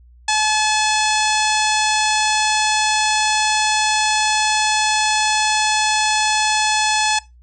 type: harmonic tone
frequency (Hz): 859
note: A5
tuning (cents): -42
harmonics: 1 / 2 / 3 / 4 / 5 / 6 / 7 / 8 / 9 / 10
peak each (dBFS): -19 / -22 / -24 / -25 / -26 / -27 / -27 / -28 / -29 / -29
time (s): 0.28-7.19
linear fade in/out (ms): 5
effects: noise-tail reverb RT60 0.2 s tail -19 dB re dry + added 60 Hz sine -44 dBFS peak until 7.42 s